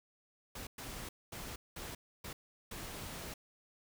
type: noise bursts at uneven times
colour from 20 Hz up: pink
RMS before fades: -45 dBFS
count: 6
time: 0.55-0.67 / 0.78-1.09 / 1.32-1.56 / 1.76-1.95 / 2.24-2.33 / 2.71-3.34 s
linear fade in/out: 5 ms
effects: none